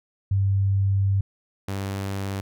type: tone pair in turn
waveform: sine / sawtooth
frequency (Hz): 98 / 98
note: G2 / G2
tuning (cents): 0 / 0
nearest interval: unison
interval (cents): 0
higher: neither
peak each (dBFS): -18 / -23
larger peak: first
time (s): 0.31-1.21 / 1.68-2.41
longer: first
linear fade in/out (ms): 5
effects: none